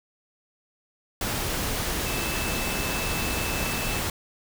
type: tone in noise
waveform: sine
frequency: 2629 Hz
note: E7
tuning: 5 cents flat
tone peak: -34 dBFS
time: 2.06-3.99 s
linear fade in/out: 2 ms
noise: pink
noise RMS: -28 dBFS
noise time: 1.21-4.1 s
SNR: -9 dB
effects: none